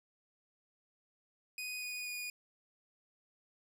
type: tone with pitch steps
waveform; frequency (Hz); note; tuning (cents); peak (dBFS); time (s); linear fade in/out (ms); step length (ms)
sawtooth; 2489 / 2472 / 2455; D#7 / D#7 / D#7; 0 / -12 / -24; -36; 1.58-2.3; 2; 240
effects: 13-bit